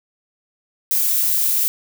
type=noise; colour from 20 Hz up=violet; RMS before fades=-18 dBFS; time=0.91-1.68 s; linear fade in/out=0 ms; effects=none